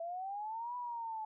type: linear two-way sweep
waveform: sine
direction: up then down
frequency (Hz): 659.3 to 987.8 to 861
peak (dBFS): -38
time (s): 0-1.25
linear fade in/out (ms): 5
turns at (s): 0.76
effects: none